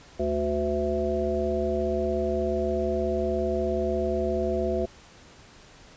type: harmonic tone with a mistuned harmonic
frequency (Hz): 73.6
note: D2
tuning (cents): +4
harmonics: 1 / 3 / 5 / 7 / 9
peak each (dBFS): -32 / -32 / -28 / -31 / -29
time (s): 0.19-4.86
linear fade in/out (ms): 10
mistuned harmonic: 7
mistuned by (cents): -19
effects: pink hiss -51 dBFS RMS until 5.96 s + resampled to 16000 Hz